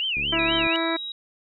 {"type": "tone with vibrato", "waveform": "sine", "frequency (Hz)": 2746, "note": "F7", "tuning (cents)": -30, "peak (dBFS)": -23, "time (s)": [0, 0.76], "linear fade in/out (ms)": 0, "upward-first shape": "sine", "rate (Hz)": 4.1, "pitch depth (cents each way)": 230}
{"type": "click train", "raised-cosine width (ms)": 3, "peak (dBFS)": -25, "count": 37, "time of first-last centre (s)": [0.17, 0.667], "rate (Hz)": 72.4}
{"type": "harmonic tone", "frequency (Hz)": 329.6, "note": "E4", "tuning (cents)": 0, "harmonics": [1, 2, 3, 4, 5, 6, 7], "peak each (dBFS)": [-26, -29, -31, -32, -33, -34, -34], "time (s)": [0.32, 0.97], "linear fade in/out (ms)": 10}
{"type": "tone", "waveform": "sine", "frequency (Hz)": 3825, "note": "A#7", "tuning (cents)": 44, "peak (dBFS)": -30, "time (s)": [0.39, 1.12], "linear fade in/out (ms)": 2}
{"effects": []}